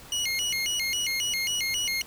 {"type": "tone with vibrato", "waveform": "25% pulse", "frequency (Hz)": 2500, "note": "D#7", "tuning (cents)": 8, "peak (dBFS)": -22, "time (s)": [0.12, 2.02], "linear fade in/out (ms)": 2, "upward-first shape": "square", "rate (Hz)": 3.7, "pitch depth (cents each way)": 270, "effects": ["pink hiss -47 dBFS RMS until 2.06 s"]}